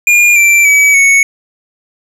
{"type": "tone with pitch steps", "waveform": "square", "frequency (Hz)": [2418, 2349, 2282, 2217], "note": ["D7", "D7", "C#7", "C#7"], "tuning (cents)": [50, 0, 50, 0], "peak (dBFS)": -5, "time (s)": [0.07, 1.23], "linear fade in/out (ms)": 2, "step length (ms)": 290, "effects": ["low-pass 11000 Hz 12 dB/octave", "7-bit"]}